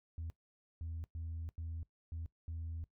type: tone bursts at uneven times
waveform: sine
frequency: 82 Hz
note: E2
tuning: 9 cents flat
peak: -38 dBFS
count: 6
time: 0.18-0.3 / 0.81-1.04 / 1.15-1.49 / 1.58-1.83 / 2.12-2.26 / 2.48-2.84 s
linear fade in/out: 0 ms
effects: noise-tail reverb RT60 0.1 s tail -20 dB re dry + tanh soft clip ceiling -37 dBFS